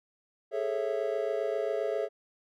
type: chord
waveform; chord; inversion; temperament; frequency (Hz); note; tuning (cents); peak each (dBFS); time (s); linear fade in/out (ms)
triangle; A major seventh; third; just; 412.5 / 440 / 550 / 660; G#4 / A4 / C#5 / E5; -12 / 0 / -14 / +2; -32; 0.51-2.09; 50
effects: none